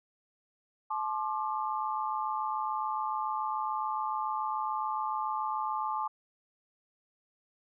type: tone cluster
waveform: sine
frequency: 866 / 1061 / 1188 Hz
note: A5 / C6 / D6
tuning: -28 / +24 / +20 cents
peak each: -33 / -36 / -35 dBFS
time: 0.9-6.08 s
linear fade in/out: 10 ms
effects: none